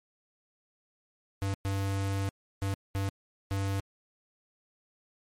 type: tone bursts at uneven times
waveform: square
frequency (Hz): 98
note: G2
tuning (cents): 0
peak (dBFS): -29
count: 5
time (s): 1.42-1.54 / 1.65-2.29 / 2.62-2.74 / 2.95-3.09 / 3.51-3.8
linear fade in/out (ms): 0
effects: MP3 64 kbps